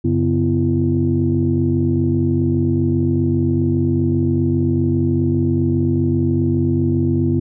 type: tone cluster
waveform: sine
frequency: 93.9 / 141.4 / 252.4 / 337.4 Hz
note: F#2 / C#3 / B3 / E4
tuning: +26 / +35 / +38 / +40 cents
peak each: -19 dBFS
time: 0.04-7.4 s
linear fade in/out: 10 ms
effects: tanh soft clip ceiling -5 dBFS